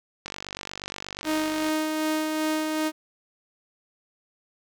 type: click train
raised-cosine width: 0.2 ms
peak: -16 dBFS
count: 70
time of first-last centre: 0.26-1.686 s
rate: 48.4 Hz
type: tone with tremolo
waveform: sawtooth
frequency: 311.1 Hz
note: D#4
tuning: in tune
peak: -19 dBFS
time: 1.24-2.92 s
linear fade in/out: 50 ms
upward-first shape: sine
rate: 2.6 Hz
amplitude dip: 30%
effects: none